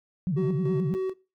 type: tone with vibrato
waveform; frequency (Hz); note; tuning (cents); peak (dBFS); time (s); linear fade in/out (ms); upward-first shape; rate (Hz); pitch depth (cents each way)
sine; 161.3; E3; -37; -23; 0.27-0.94; 0; sine; 9.5; 290
type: tone with tremolo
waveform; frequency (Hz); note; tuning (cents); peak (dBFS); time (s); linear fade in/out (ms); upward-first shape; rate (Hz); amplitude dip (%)
triangle; 377.2; F#4; +33; -23; 0.36-1.14; 20; square; 3.4; 55
effects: noise-tail reverb RT60 0.3 s tail -21 dB re dry + tanh soft clip ceiling -15 dBFS